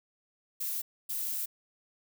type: noise bursts at uneven times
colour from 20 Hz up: violet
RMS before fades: -34 dBFS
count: 2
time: 0.6-0.82 / 1.09-1.46 s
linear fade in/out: 10 ms
effects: none